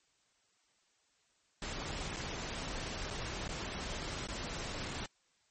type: noise with dropouts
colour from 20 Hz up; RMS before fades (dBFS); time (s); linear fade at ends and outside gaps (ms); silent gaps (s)
pink; -40; 1.62-5.06; 2; 2.164-2.168 / 3.103-3.107 / 3.479-3.49 / 4.271-4.285
effects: white hiss -73 dBFS RMS until 5.5 s + MP3 32 kbps